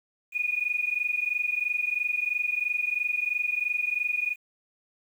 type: tone pair together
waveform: sine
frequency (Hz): 2447 / 2470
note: D#7 / D#7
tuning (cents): -29 / -13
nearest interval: unison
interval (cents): 16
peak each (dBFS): -28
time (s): 0.32-4.36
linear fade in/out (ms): 50
effects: 9-bit